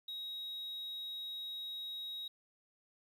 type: tone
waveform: sine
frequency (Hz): 3800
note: A#7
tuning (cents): +33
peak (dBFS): -38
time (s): 0.08-2.28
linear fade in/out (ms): 5
effects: tanh soft clip ceiling -39 dBFS + 11-bit